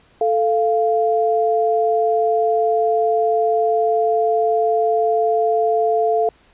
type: tone pair together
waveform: sine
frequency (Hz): 440 / 694.6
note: A4 / F5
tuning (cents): 0 / -10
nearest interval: minor sixth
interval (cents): 790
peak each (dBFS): -17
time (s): 0.21-6.29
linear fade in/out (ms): 2
effects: pink hiss -54 dBFS RMS until 6.53 s + resampled to 8000 Hz